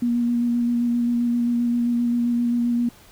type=tone with vibrato; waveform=sine; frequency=238.7 Hz; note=A#3; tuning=41 cents sharp; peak=-18 dBFS; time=0.02-2.89 s; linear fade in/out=5 ms; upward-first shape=square; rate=7.6 Hz; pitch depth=12 cents each way; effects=pink hiss -50 dBFS RMS until 3.11 s